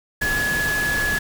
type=tone in noise; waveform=sine; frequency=1694 Hz; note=G#6; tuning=34 cents sharp; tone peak=-20 dBFS; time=0.21-1.19 s; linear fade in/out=10 ms; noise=pink; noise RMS=-27 dBFS; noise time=0.21-1.19 s; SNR=+4 dB; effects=none